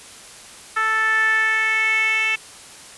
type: tone with band-pass filter sweep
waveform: 10% pulse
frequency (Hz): 440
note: A4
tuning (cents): 0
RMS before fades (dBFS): -19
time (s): 0.76-2.36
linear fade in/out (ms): 10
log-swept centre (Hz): 1500 to 2500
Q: 5.4
effects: white hiss -41 dBFS RMS until 2.97 s + resampled to 24000 Hz